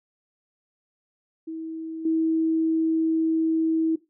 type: tone with level steps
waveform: sine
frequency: 322.5 Hz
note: E4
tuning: 38 cents flat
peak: -30 / -19 dBFS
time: 1.47-3.96 s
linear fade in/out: 10 ms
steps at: 2.05 s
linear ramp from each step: 5 ms
effects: noise-tail reverb RT60 0.2 s tail -17 dB re dry